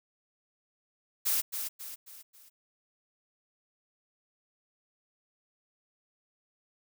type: noise with echo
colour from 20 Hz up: blue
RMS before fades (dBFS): -28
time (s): 1.25-1.42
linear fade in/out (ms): 20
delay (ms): 270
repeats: 4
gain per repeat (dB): -7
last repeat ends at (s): 2.5
effects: none